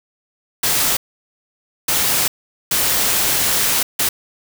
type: noise bursts at uneven times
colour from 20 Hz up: white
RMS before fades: -17 dBFS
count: 4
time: 0.63-0.97 / 1.88-2.28 / 2.71-3.83 / 3.99-4.09 s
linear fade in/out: 5 ms
effects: none